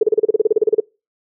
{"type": "tone bursts", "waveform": "sine", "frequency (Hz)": 433.2, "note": "A4", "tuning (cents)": -27, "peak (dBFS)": -8, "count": 15, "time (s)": [0.01, 0.802], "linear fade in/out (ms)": 5, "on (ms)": 22, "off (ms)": 33, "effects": ["noise-tail reverb RT60 0.3 s tail -26 dB re dry"]}